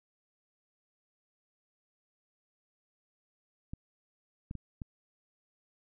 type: clicks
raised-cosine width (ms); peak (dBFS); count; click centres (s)
5; -27; 4; 3.735 / 4.511 / 4.553 / 4.818
effects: none